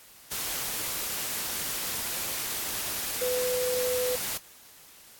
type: tone in noise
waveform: sine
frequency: 500 Hz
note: B4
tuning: 21 cents sharp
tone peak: -26 dBFS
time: 3.21-4.16 s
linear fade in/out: 10 ms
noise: white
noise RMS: -32 dBFS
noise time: 0.31-4.38 s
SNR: +3 dB
effects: white hiss -52 dBFS RMS until 5.19 s + AAC 64 kbps